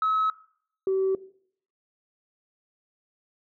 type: tone pair in turn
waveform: sine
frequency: 1287 / 382.6 Hz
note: E6 / G4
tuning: -42 / -42 cents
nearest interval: octave + major sixth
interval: 2100 cents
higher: first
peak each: -20 dBFS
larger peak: neither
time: 0.02-0.3 / 0.87-1.15 s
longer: neither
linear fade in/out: 2 ms
effects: noise-tail reverb RT60 0.6 s tail -18 dB re dry + tanh soft clip ceiling -18 dBFS